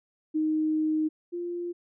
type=tone pair in turn; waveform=sine; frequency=311.1 / 348.4 Hz; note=D#4 / F4; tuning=0 / -4 cents; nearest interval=major second; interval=196 cents; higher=second; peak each=-23 / -30 dBFS; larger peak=first; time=0.34-1.09 / 1.32-1.73 s; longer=first; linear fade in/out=20 ms; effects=none